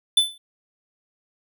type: tone with exponential decay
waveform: square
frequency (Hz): 3511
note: A7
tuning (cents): -4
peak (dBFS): -11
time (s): 0.17-0.38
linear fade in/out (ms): 5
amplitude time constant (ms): 44
effects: none